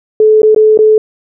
sine tone with dropouts, 432.2 Hz, A4, 31 cents flat, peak -3 dBFS, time 0.2-0.98 s, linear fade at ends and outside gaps 2 ms, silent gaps 0.419-0.431 / 0.547-0.562 / 0.775-0.789 s, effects none

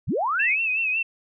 sine linear sweep, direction up, 54.4 to 2385 Hz, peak -21 dBFS, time 0.07-0.56 s, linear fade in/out 20 ms
sine tone with vibrato, 2603 Hz, E7, 22 cents flat, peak -21 dBFS, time 0.39-1.03 s, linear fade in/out 10 ms, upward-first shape sine, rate 5.4 Hz, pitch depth 74 cents each way
effects none

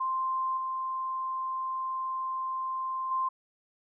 sine tone with level steps, 1046.5 Hz, C6, in tune, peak -27 / -30 / -26 dBFS, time 0-3.29 s, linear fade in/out 10 ms, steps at 0.57 / 3.11 s, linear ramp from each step 5 ms, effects none

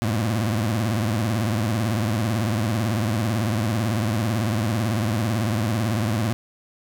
25% pulse tone with vibrato, 110 Hz, A2, in tune, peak -17 dBFS, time 0.02-6.33 s, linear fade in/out 0 ms, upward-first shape triangle, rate 18 Hz, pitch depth 200 cents each way, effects none

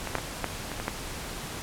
clicks, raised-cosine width 0.5 ms, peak -16 / -10 / -17 / -11 / -18 / -18 / -12 dBFS, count 7, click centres 0.073 / 0.153 / 0.184 / 0.443 / 0.717 / 0.8 / 0.881 s, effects pink hiss -37 dBFS RMS until 1.62 s + low-pass 12000 Hz 12 dB/octave

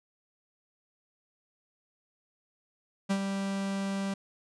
45% pulse tone with ADSR envelope, 196 Hz, G3, in tune, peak -24 dBFS, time 3.09-4.14 s, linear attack 19 ms, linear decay 69 ms, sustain -6 dB, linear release 5 ms, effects resampled to 22050 Hz

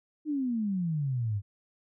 sine exponential sweep, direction down, 312.2 to 96.9 Hz, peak -27 dBFS, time 0.25-1.42 s, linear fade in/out 50 ms, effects none

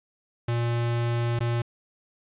square tone with dropouts, 118.3 Hz, A#2, 26 cents sharp, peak -24 dBFS, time 0.48-1.62 s, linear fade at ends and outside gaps 5 ms, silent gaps 1.391-1.405 s, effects resampled to 8000 Hz + 9-bit

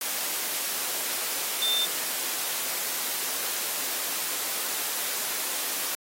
sine tone in noise, 3580 Hz, A7, 29 cents sharp, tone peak -23 dBFS, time 1.62-1.85 s, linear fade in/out 2 ms, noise white, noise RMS -30 dBFS, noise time 0.01-5.95 s, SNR +4 dB, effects high-pass 300 Hz 12 dB/octave + AAC 48 kbps

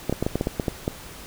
clicks, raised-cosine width 2 ms, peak -9 dBFS, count 10, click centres 0.096 / 0.126 / 0.226 / 0.265 / 0.356 / 0.411 / 0.471 / 0.598 / 0.682 / 0.879 s, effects pink hiss -41 dBFS RMS until 1.26 s

